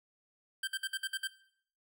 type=tone bursts; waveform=25% pulse; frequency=1568 Hz; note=G6; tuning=in tune; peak=-29 dBFS; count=7; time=0.63-1.274 s; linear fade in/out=5 ms; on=44 ms; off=56 ms; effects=noise-tail reverb RT60 0.6 s tail -17 dB re dry